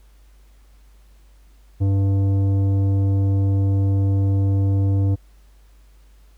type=tone with tanh clipping; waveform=sine; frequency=98 Hz; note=G2; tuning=in tune; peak=-17 dBFS; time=1.8-5.16 s; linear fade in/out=20 ms; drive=11 dB; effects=added 50 Hz sine -47 dBFS peak until 6.37 s + pink hiss -61 dBFS RMS until 6.37 s